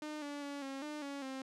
sawtooth tone with pitch steps, 303.3 / 288.4 / 284.1 / 271 / 299.9 / 280.5 / 265.2 Hz, D#4 / D4 / C#4 / C#4 / D4 / C#4 / C4, -44 / -31 / +43 / -39 / +36 / +21 / +23 cents, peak -37 dBFS, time 0.02-1.42 s, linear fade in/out 2 ms, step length 200 ms, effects low-pass 8000 Hz 12 dB/octave

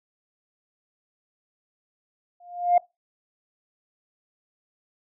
sine tone with exponential growth, 705 Hz, F5, 16 cents sharp, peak -11 dBFS, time 2.4-2.78 s, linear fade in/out 5 ms, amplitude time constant 82 ms, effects noise-tail reverb RT60 0.2 s tail -22 dB re dry + tanh soft clip ceiling -10 dBFS

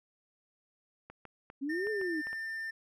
clicks, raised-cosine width 0.5 ms, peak -32 dBFS, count 7, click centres 1.1 / 1.253 / 1.501 / 1.87 / 2.014 / 2.27 / 2.33 s
sine exponential two-way sweep, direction up then down, 264.4 to 440 to 296.4 Hz, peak -32 dBFS, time 1.61-2.22 s, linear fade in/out 20 ms, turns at 1.9 s
triangle tone with pitch glide, 1813 to 1795.3 Hz, A#6 to A6, -49 to +34 cents, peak -34 dBFS, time 1.69-2.71 s, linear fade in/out 10 ms, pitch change -17 cents, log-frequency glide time 1.8-1.92 s
effects none

